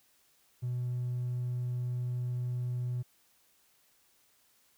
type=tone; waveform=triangle; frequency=123.47 Hz; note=B2; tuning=in tune; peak=-28 dBFS; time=0.62-3.03 s; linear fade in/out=20 ms; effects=tanh soft clip ceiling -27 dBFS + white hiss -68 dBFS RMS until 4.77 s